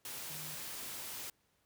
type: tone in noise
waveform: sine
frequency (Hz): 153.9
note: D#3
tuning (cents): -19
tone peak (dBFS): -51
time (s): 0.3-0.55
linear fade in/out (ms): 2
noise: white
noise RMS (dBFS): -44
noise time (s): 0.05-1.3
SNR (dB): -10
effects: pink hiss -75 dBFS RMS until 1.65 s + high-pass 60 Hz 12 dB/octave